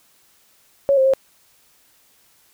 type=tone with pitch steps; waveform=sine; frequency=556 / 529 / 535 Hz; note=C#5 / C5 / C5; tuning=+5 / +19 / +38 cents; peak=-12 dBFS; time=0.89-1.136 s; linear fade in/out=0 ms; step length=82 ms; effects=white hiss -57 dBFS RMS until 2.53 s